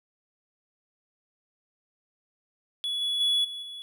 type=tone with level steps; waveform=triangle; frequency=3395 Hz; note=G#7; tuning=37 cents sharp; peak=-26 / -24 / -20 / -33 / -36 dBFS; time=2.84-3.82 s; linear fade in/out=0 ms; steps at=3.01 / 3.2 / 3.44 / 3.62 s; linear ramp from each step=10 ms; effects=none